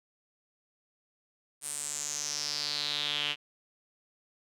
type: tone with band-pass filter sweep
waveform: sawtooth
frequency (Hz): 146.83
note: D3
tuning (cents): 0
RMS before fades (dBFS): -34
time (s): 1.61-3.36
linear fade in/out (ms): 50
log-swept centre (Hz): 9300 to 2900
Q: 5.4
effects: none